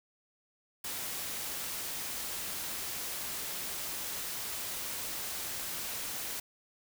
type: noise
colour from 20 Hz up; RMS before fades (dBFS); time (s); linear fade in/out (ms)
white; -38; 0.84-6.4; 5
effects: none